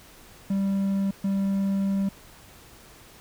triangle tone bursts at uneven times, 196 Hz, G3, in tune, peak -20 dBFS, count 2, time 0.5-1.11 / 1.24-2.09 s, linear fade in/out 5 ms, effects pink hiss -50 dBFS RMS until 3.2 s

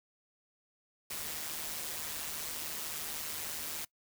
white noise with amplitude modulation, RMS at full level -37 dBFS, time 1.1-3.85 s, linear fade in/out 5 ms, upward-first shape sine, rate 154 Hz, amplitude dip 55%, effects noise-tail reverb RT60 0.1 s tail -22 dB re dry

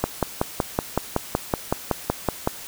click train, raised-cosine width 1 ms, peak -5 dBFS, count 14, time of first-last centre 0.04-2.474 s, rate 5.34 Hz, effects white hiss -38 dBFS RMS until 2.67 s

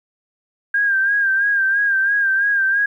sine tone with vibrato, 1603 Hz, G6, 38 cents sharp, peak -14 dBFS, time 0.74-2.86 s, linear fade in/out 5 ms, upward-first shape sine, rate 3 Hz, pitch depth 54 cents each way, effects 9-bit

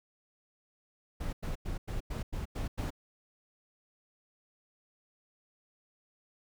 brown noise bursts, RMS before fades -35 dBFS, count 8, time 1.2-2.905 s, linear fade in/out 10 ms, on 130 ms, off 95 ms, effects none

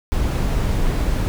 brown noise, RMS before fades -19 dBFS, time 0.12-1.28 s, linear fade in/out 0 ms, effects none

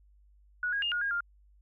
sine tone with pitch steps, 1462 / 1638 / 2830 / 1435 / 1626 / 1401 Hz, F#6 / G#6 / F7 / F6 / G#6 / F6, -21 / -24 / +22 / +47 / -37 / +5 cents, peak -28 dBFS, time 0.63-1.206 s, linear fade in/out 2 ms, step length 96 ms, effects added 50 Hz sine -58 dBFS peak until 1.61 s

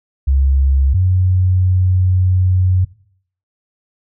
sine tone pair in turn, 67.9 / 92.15 Hz, C#2 / F#2, -35 / -7 cents, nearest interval perfect fourth, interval 528 cents, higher second, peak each -10 dBFS, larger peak neither, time 0.27-0.94 / 0.94-2.85 s, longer second, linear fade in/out 10 ms, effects noise-tail reverb RT60 0.6 s tail -19 dB re dry

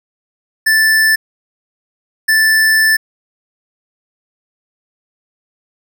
square tone bursts at uneven times, 1760 Hz, A6, in tune, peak -9 dBFS, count 2, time 0.66-1.16 / 2.28-2.97 s, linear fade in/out 10 ms, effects none

